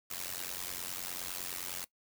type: noise with amplitude modulation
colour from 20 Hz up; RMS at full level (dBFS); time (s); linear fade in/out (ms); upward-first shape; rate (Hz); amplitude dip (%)
white; -36; 0.1-1.85; 10; sine; 89.8; 95
effects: noise-tail reverb RT60 0.1 s tail -20 dB re dry